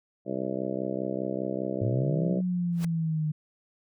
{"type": "harmonic tone", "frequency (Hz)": 65, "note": "C2", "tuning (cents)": -11, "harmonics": [2, 3, 4, 5, 6, 7, 8, 9, 10], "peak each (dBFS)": [-41, -35, -38, -35, -36, -40, -37, -36, -40], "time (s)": [0.25, 2.42], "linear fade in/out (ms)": 50}
{"type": "linear two-way sweep", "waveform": "sine", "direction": "up then down", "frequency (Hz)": [105.4, 185, 151.7], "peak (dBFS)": -25, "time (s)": [1.81, 3.32], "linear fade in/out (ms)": 10, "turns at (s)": 2.36}
{"type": "noise with exponential growth", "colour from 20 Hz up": "pink", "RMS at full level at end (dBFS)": -36, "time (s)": [2.72, 2.85], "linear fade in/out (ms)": 5, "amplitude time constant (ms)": 28}
{"effects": []}